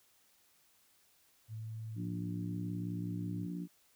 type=tone with vibrato; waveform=sine; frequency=110 Hz; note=A2; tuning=in tune; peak=-40 dBFS; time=1.48-3.48 s; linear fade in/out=50 ms; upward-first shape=triangle; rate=0.87 Hz; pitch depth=21 cents each way
type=harmonic tone; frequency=58.7 Hz; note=A#1; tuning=13 cents sharp; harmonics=3 / 4 / 5 / 6; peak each=-39 / -50 / -43 / -54 dBFS; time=1.95-3.68 s; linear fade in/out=50 ms
effects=white hiss -69 dBFS RMS until 3.95 s